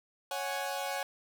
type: chord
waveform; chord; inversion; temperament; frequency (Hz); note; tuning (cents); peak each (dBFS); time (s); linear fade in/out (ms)
sawtooth; C# suspended fourth; none; equal; 554.4 / 740 / 830.6; C#5 / F#5 / G#5; 0 / 0 / 0; -34; 0.31-1.03; 2
effects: none